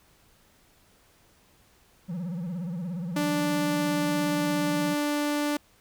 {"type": "tone with vibrato", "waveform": "triangle", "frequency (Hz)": 174.61, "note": "F3", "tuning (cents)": 0, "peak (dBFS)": -28, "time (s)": [2.08, 4.95], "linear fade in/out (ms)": 20, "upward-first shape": "sine", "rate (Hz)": 17, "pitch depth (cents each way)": 150}
{"type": "tone", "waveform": "sawtooth", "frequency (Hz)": 293.7, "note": "D4", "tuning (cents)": 0, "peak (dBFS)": -21, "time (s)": [3.16, 5.57], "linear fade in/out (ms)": 5}
{"effects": ["pink hiss -61 dBFS RMS until 5.8 s"]}